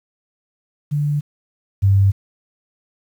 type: tone pair in turn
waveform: sine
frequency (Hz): 146.7 / 98.09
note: D3 / G2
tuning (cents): -2 / +2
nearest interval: perfect fifth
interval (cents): 696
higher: first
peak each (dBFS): -16 / -10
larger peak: second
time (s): 0.91-1.21 / 1.82-2.12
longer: neither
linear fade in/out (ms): 20
effects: 8-bit